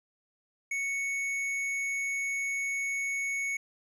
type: tone with hard clipping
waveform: sine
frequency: 2217 Hz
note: C#7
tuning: in tune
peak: -31 dBFS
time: 0.71-3.57 s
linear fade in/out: 5 ms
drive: 8 dB
effects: none